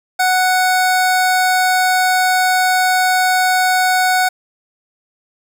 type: tone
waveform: 25% pulse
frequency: 740 Hz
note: F#5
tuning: in tune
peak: -8 dBFS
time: 0.19-4.29 s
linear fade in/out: 10 ms
effects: none